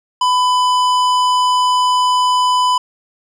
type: tone with hard clipping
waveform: sine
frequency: 1000 Hz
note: B5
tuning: 21 cents sharp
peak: -13 dBFS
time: 0.21-2.78 s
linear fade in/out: 5 ms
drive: 13 dB
effects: none